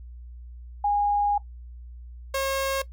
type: tone pair in turn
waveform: sine / sawtooth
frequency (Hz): 820 / 541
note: G#5 / C#5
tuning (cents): -22 / -42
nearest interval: perfect fifth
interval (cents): 720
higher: first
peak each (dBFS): -20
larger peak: neither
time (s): 0.84-1.38 / 2.34-2.82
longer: first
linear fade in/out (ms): 5
effects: noise-tail reverb RT60 0.1 s tail -17 dB re dry + added 60 Hz sine -39 dBFS peak until 2.92 s